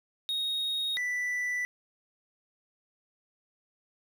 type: tone pair in turn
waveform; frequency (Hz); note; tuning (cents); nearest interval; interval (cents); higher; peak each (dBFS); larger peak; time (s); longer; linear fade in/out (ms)
triangle; 3745 / 1976.4; A#7 / B6; +7 / +1; major seventh; 1106; first; -27; neither; 0.29-0.97 / 0.97-1.65; neither; 0
effects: none